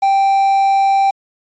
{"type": "tone with quantisation", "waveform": "triangle", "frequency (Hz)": 784, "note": "G5", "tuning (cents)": 0, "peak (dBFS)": -8, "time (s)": [0.02, 1.11], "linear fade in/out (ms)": 10, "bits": 6, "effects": ["resampled to 16000 Hz"]}